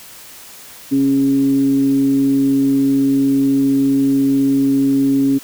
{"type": "tone with frequency modulation", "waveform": "sine", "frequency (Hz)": 273.9, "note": "C#4", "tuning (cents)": -21, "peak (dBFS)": -11, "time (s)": [0.91, 5.39], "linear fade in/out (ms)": 20, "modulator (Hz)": 138, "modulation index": 0.31, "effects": ["white hiss -38 dBFS RMS until 5.43 s"]}